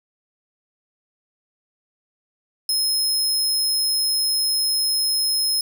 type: tone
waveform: sawtooth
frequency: 5150 Hz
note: E8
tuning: 41 cents flat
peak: -16 dBFS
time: 2.69-5.61 s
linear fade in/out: 2 ms
effects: none